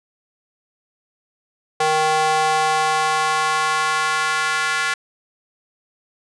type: tone with high-pass filter sweep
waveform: square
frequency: 156 Hz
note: D#3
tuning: 5 cents sharp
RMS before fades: -19 dBFS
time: 1.8-4.94 s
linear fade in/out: 5 ms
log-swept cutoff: 650 to 1500 Hz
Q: 2.3
effects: resampled to 22050 Hz